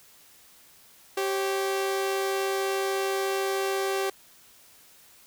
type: tone pair together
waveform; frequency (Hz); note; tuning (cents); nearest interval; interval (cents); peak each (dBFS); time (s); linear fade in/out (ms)
sawtooth; 388.9 / 545.1; G4 / C#5; -14 / -29; tritone; 585; -22 / -31; 1.17-4.1; 5
effects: white hiss -55 dBFS RMS until 5.26 s